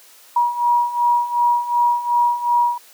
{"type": "beating tone pair", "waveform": "sine", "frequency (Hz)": [957, 959.7], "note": ["A#5", "B5"], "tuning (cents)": [45, -50], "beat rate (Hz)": 2.7, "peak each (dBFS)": [-20, -16], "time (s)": [0.36, 2.78], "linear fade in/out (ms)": 5, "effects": ["white hiss -47 dBFS RMS until 2.93 s", "high-pass 400 Hz 12 dB/octave"]}